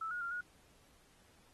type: tone with pitch steps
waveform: sine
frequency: 1316 / 1442 / 1387 / 1447 Hz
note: E6 / F#6 / F6 / F#6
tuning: -3 / -45 / -12 / -39 cents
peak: -37 dBFS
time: 0.01-0.41 s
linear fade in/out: 5 ms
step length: 100 ms
effects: pink hiss -67 dBFS RMS until 1.53 s + AAC 32 kbps